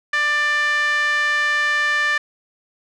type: tone with band-pass filter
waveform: 5% pulse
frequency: 592 Hz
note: D5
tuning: 14 cents sharp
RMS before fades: -19 dBFS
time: 0.13-2.18 s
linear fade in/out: 5 ms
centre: 1600 Hz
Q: 7.3
effects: none